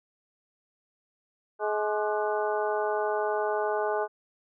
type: harmonic tone with a mistuned harmonic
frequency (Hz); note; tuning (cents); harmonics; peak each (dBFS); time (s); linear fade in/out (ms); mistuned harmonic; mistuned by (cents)
211.6; G#3; +33; 2 / 3 / 4 / 5 / 6 / 7; -29 / -31 / -31 / -38 / -38 / -37; 1.59-4.08; 50; 6; -100
effects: none